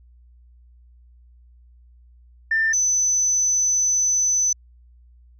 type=tone pair in turn; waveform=sine; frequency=1789 / 6035 Hz; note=A6 / F#8; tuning=+28 / +33 cents; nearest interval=octave + major sixth; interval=2105 cents; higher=second; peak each=-16 dBFS; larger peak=neither; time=2.51-2.73 / 2.73-4.53 s; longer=second; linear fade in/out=5 ms; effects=tanh soft clip ceiling -12 dBFS + added 60 Hz sine -48 dBFS peak until 5.39 s